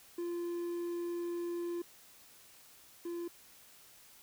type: tone pair in turn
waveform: triangle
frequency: 345.7 / 343.8 Hz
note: F4 / F4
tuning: -18 / -27 cents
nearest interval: unison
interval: 9 cents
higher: first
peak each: -33 / -35 dBFS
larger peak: first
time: 0.18-1.82 / 3.05-3.28 s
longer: first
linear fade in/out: 5 ms
effects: white hiss -59 dBFS RMS until 4.22 s